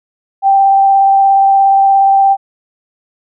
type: tone with vibrato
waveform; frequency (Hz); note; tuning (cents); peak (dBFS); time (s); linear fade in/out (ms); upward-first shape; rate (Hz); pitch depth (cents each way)
sine; 784; G5; 0; -5; 0.42-2.37; 50; sine; 17; 10
effects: none